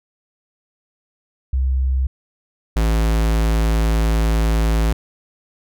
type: tone pair in turn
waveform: sine / square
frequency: 65.41 / 55 Hz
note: C2 / A1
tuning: 0 / 0 cents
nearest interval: minor third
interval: 300 cents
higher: first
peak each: -15 dBFS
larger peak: neither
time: 1.53-2.07 / 2.76-4.93 s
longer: second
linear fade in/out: 5 ms
effects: none